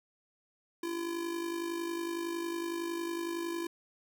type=tone with amplitude modulation; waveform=square; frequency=338.6 Hz; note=E4; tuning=46 cents sharp; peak=-32 dBFS; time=0.83-3.67 s; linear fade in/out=5 ms; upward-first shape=sine; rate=50.9 Hz; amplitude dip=55%; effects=10-bit